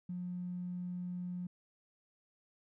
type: tone with tanh clipping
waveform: triangle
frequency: 178.7 Hz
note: F3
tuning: 40 cents sharp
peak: -37 dBFS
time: 0.09-1.47 s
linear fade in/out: 5 ms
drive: 2 dB
effects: none